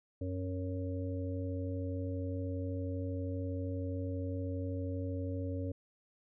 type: harmonic tone with a mistuned harmonic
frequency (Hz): 92.5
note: F#2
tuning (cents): 0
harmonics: 1 / 3 / 5 / 6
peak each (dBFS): -36 / -40 / -45 / -45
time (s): 0.21-5.72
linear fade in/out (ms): 5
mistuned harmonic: 3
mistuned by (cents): -19
effects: none